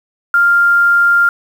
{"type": "tone with quantisation", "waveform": "sine", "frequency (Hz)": 1396.9, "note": "F6", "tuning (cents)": 0, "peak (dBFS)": -7, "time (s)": [0.34, 1.29], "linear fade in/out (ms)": 2, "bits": 6, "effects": []}